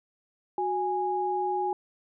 sine tone pair together, 368.2 / 827.1 Hz, F#4 / G#5, -8 / -7 cents, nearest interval octave + major second, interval 1401 cents, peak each -30 / -27 dBFS, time 0.58-1.73 s, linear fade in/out 2 ms, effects none

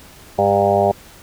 harmonic tone with a mistuned harmonic, 100 Hz, G2, 35 cents sharp, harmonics 1 / 2 / 4 / 5 / 6 / 7 / 8 / 9, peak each -25 / -24 / -19 / -25 / -17 / -18 / -20 / -28 dBFS, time 0.38-0.92 s, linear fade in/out 10 ms, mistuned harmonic 9, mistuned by +48 cents, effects pink hiss -43 dBFS RMS until 1.22 s

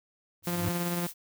square tone with exponential growth, 101.4 Hz, G#2, 41 cents flat, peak -27 dBFS, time 0.42-0.69 s, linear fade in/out 5 ms, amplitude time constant 58 ms
blue noise, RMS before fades -39 dBFS, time 0.43-1.14 s, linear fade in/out 50 ms
sawtooth tone with tremolo, 174.1 Hz, F3, 5 cents flat, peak -24 dBFS, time 0.47-1.07 s, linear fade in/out 2 ms, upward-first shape sine, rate 18 Hz, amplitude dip 30%
effects none

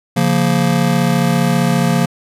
square chord, Bb minor, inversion first, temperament just, 139.85 / 174.81 / 233.1 Hz, Db3 / F3 / Bb3, +16 / +2 / 0 cents, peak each -18 / -16 / -18 dBFS, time 0.16-2.06 s, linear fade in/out 10 ms, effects resampled to 32000 Hz

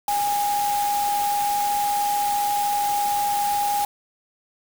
sine tone in noise, 819 Hz, G#5, 24 cents flat, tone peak -20 dBFS, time 0.08-3.85 s, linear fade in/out 2 ms, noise white, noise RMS -31 dBFS, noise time 0.08-3.85 s, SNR +8 dB, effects none

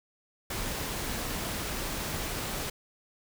pink noise, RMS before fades -34 dBFS, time 0.5-2.7 s, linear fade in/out 5 ms, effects none

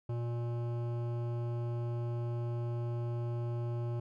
triangle tone with hard clipping, 118.8 Hz, A#2, 33 cents sharp, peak -35 dBFS, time 0.09-4 s, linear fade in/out 5 ms, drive 18 dB, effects none

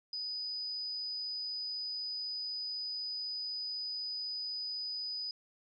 sine tone, 4978 Hz, D#8, in tune, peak -36 dBFS, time 0.13-5.31 s, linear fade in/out 2 ms, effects none

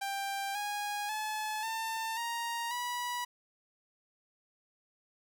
sawtooth tone with pitch steps, 790 / 824 / 859.5 / 896.5 / 935.1 / 975.4 Hz, G5 / G#5 / A5 / A5 / A#5 / B5, +13 / -14 / -41 / +32 / +5 / -22 cents, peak -30 dBFS, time 0.01-3.25 s, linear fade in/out 10 ms, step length 540 ms, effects none

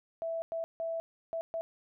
sine tone bursts at uneven times, 659.3 Hz, E5, in tune, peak -32 dBFS, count 5, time 0.22-0.42 / 0.52-0.64 / 0.8-1 / 1.33-1.41 / 1.54-1.61 s, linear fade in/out 0 ms, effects none

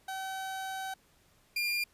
30% pulse tone pair in turn, 765 / 2402 Hz, G5 / D7, -42 / +38 cents, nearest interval octave + minor sixth, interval 1980 cents, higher second, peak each -33 / -27 dBFS, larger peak second, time 0.08-0.94 / 1.56-1.84 s, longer first, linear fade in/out 5 ms, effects pink hiss -66 dBFS RMS until 1.93 s + resampled to 32000 Hz

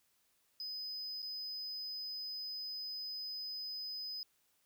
triangle tone with dropouts, 5020 Hz, D#8, 15 cents sharp, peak -39 dBFS, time 0.6-4.23 s, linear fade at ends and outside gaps 1 ms, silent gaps 1.22-1.227 s, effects white hiss -75 dBFS RMS until 4.65 s

